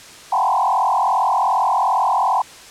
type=tone with frequency modulation; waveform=sine; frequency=880 Hz; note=A5; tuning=in tune; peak=-14 dBFS; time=0.32-2.42 s; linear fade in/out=5 ms; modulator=42.6 Hz; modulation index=3.7; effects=white hiss -40 dBFS RMS until 2.7 s + low-pass 8000 Hz 12 dB/octave